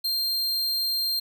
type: tone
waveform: 45% pulse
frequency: 4186 Hz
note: C8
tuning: in tune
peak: -23 dBFS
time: 0.04-1.2 s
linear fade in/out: 10 ms
effects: 10-bit